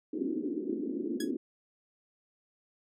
pink band-pass noise, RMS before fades -34 dBFS, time 0.13-1.37 s, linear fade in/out 5 ms, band 240 to 380 Hz, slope 48 dB/octave
10% pulse tone with exponential decay, 1670 Hz, G#6, 9 cents sharp, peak -26 dBFS, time 1.2-1.31 s, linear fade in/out 5 ms, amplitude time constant 22 ms
effects none

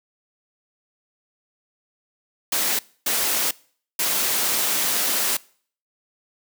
white noise bursts at uneven times, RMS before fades -22 dBFS, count 3, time 2.52-2.79 / 3.06-3.51 / 3.99-5.37 s, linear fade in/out 5 ms, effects noise-tail reverb RT60 0.5 s tail -23 dB re dry + high-pass 200 Hz 12 dB/octave

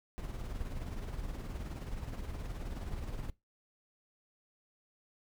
brown noise with tremolo, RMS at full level -38 dBFS, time 0.18-3.3 s, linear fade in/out 0 ms, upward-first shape sine, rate 19 Hz, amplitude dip 50%, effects noise-tail reverb RT60 0.2 s tail -21 dB re dry

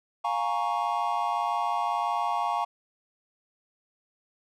triangle chord, Bb minor seventh, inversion second, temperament equal with one note detuned, 704.9 / 830.6 / 932.3 / 1108.7 Hz, F5 / Ab5 / Bb5 / Db6, +16 / 0 / 0 / 0 cents, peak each -29 dBFS, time 0.24-2.65 s, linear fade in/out 10 ms, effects none

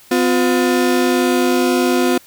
35% pulse tone pair together, 254.3 / 356.1 Hz, C4 / F4, -49 / +34 cents, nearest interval tritone, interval 583 cents, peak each -14 dBFS, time 0.11-2.18 s, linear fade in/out 5 ms, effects white hiss -46 dBFS RMS until 2.26 s

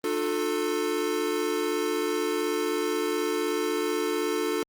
square tone cluster, 301.2 / 357.2 / 440 Hz, D4 / F4 / A4, +44 / +39 / 0 cents, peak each -32 / -31 / -29 dBFS, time 0.04-4.63 s, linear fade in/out 2 ms, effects Opus 32 kbps

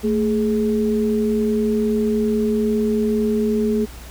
sine tone pair together, 222.2 / 418.9 Hz, A3 / G#4, +17 / +15 cents, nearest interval major seventh, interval 1098 cents, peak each -18 / -20 dBFS, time 0.03-3.86 s, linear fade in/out 20 ms, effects added 60 Hz sine -36 dBFS peak until 4.1 s + pink hiss -41 dBFS RMS until 4.1 s

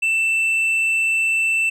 sine tone with tanh clipping, 2664 Hz, E7, 18 cents sharp, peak -17 dBFS, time 0.02-1.7 s, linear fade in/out 10 ms, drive 4 dB, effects none

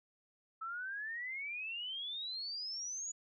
sine exponential sweep, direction up, 1299 to 6910 Hz, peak -39 dBFS, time 0.61-3.12 s, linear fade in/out 10 ms, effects none

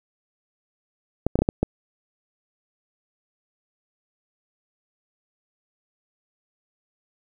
clicks, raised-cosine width 2 ms, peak -6 dBFS, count 6, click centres 1.266 / 1.356 / 1.39 / 1.42 / 1.489 / 1.63 s, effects 8-bit

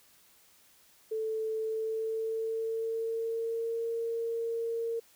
sine tone with pitch glide, 440 to 460 Hz, A4 to A#4, 0 to -23 cents, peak -30 dBFS, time 1.11-5 s, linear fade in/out 10 ms, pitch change +77 cents, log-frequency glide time 1.57-3.87 s, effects white hiss -62 dBFS RMS until 5.15 s

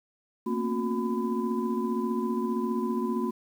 sine tone cluster, 229 / 244.1 / 270.7 / 362.2 / 1005 Hz, A#3 / B3 / C#4 / F#4 / B5, -31 / -20 / -41 / -37 / +30 cents, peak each -29 / -34 / -35 / -31 / -35 dBFS, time 0.46-3.31 s, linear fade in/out 10 ms, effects tanh soft clip ceiling -15 dBFS + 9-bit

